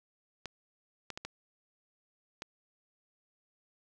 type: clicks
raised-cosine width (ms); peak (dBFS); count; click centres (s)
0.2; -22; 5; 0.457 / 1.103 / 1.175 / 1.25 / 2.421
effects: none